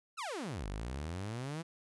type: exponential two-way sweep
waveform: sawtooth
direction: down then up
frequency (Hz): 1425 to 46.25 to 171.2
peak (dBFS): -34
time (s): 0.17-1.63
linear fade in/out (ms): 20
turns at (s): 0.67
effects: resampled to 24000 Hz